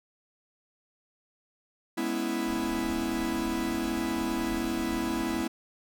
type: chord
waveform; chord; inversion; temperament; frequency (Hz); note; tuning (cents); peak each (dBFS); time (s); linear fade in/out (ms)
45% pulse; C# minor seventh; second; equal; 207.7 / 246.9 / 277.2 / 329.6; G#3 / B3 / C#4 / E4; 0 / 0 / 0 / 0; -37 / -33 / -37 / -31; 1.97-5.48; 10
type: noise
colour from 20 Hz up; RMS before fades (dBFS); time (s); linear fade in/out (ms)
brown; -43; 2.45-5.45; 50
effects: none